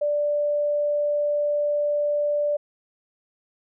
sine tone, 587.3 Hz, D5, in tune, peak -20 dBFS, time 0.01-2.57 s, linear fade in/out 10 ms, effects none

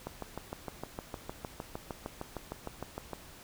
click train, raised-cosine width 1 ms, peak -23 dBFS, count 21, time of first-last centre 0.07-3.133 s, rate 6.53 Hz, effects pink hiss -52 dBFS RMS until 3.43 s

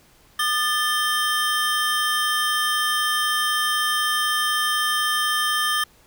square tone cluster, 1216 / 1756 / 3140 Hz, D#6 / A6 / G7, -40 / -4 / +2 cents, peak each -25 dBFS, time 0.39-5.84 s, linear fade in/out 5 ms, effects pink hiss -55 dBFS RMS until 6.06 s

